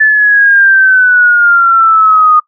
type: exponential sweep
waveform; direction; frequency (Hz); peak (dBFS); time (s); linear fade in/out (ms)
sine; down; 1749 to 1229; -3; 0-2.4; 10
effects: noise-tail reverb RT60 0.1 s tail -19 dB re dry